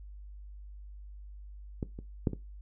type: clicks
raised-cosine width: 3 ms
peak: -20 / -29 / -13 / -23 dBFS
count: 4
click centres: 1.828 / 1.989 / 2.272 / 2.333 s
effects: noise-tail reverb RT60 0.2 s tail -17 dB re dry + added 50 Hz sine -44 dBFS peak until 2.61 s